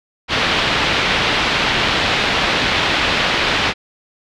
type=low-pass noise; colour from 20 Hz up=white; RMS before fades=-17 dBFS; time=0.28-3.74 s; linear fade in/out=50 ms; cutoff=3700 Hz; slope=24 dB/octave; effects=none